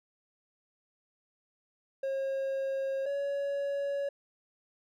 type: tone pair in turn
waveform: triangle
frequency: 540 / 562.1 Hz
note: C#5 / C#5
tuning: -45 / +24 cents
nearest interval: minor second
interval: 69 cents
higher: second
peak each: -28 dBFS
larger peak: neither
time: 2.03-3.06 / 3.06-4.09 s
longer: neither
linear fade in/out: 5 ms
effects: none